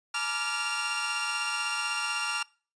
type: tone cluster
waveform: sawtooth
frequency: 856 / 951 / 1174 / 1392 / 2768 Hz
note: A5 / A#5 / D6 / F6 / F7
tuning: -48 / +34 / -1 / -6 / -16 cents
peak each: -36 / -36 / -34 / -29 / -29 dBFS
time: 0.14-2.43 s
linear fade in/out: 5 ms
effects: noise-tail reverb RT60 0.4 s tail -25 dB re dry + resampled to 22050 Hz